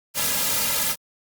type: noise with comb filter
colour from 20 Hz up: white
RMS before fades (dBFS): -23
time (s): 0.14-0.96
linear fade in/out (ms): 50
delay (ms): 2.7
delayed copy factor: -0.85
effects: Opus 48 kbps